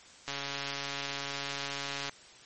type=click train; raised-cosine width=0.2 ms; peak=-18 dBFS; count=255; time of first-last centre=0.28-2.094 s; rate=140 Hz; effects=white hiss -54 dBFS RMS until 2.45 s + MP3 32 kbps